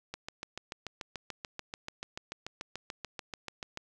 click train, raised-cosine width 0.2 ms, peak -21 dBFS, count 26, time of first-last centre 0.14-3.774 s, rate 6.88 Hz, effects none

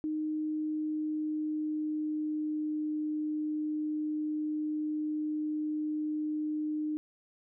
sine tone with pitch glide, 308.5 to 304.8 Hz, D#4 to D#4, -15 to -36 cents, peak -30 dBFS, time 0.04-6.97 s, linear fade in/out 0 ms, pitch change -21 cents, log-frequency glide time 0.17-2.95 s, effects none

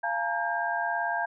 sine tone cluster, 692 / 855 / 933 / 1602 Hz, F5 / A5 / A#5 / G6, -16 / -50 / +1 / +37 cents, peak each -31 / -34 / -33 / -30 dBFS, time 0.03-1.26 s, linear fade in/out 10 ms, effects none

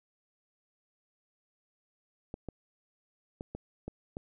clicks, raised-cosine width 2 ms, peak -25 dBFS, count 6, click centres 2.341 / 2.487 / 3.409 / 3.55 / 3.88 / 4.169 s, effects none

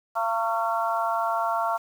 harmonic tone with a mistuned harmonic, 227.7 Hz, A#3, 40 cents flat, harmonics 3 / 4 / 5 / 6, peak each -27 / -28 / -29 / -30 dBFS, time 0.15-1.78 s, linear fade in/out 20 ms, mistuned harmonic 5, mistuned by -37 cents, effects 8-bit

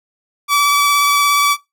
sawtooth tone with vibrato, 1150 Hz, D6, 37 cents flat, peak -7 dBFS, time 0.48-1.57 s, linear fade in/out 50 ms, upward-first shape sine, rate 17 Hz, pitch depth 13 cents each way, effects noise-tail reverb RT60 0.2 s tail -22 dB re dry

